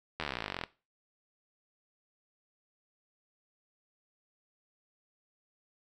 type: slowing click train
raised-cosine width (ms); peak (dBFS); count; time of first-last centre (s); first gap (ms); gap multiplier
0.3; -18; 26; 0.2-0.638; 12; 1.03
effects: noise-tail reverb RT60 0.3 s tail -18 dB re dry